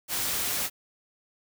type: noise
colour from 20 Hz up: white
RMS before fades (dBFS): -29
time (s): 0.08-0.7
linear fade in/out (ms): 50
effects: none